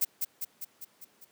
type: noise with echo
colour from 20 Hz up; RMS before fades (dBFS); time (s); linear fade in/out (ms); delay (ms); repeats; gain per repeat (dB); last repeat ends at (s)
violet; -26; 0.01-0.05; 10; 200; 6; -4; 1.25
effects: pink hiss -65 dBFS RMS until 1.31 s + high-pass 200 Hz 12 dB/octave